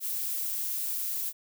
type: noise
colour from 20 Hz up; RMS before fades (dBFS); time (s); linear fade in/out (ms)
violet; -32; 0-1.33; 50
effects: none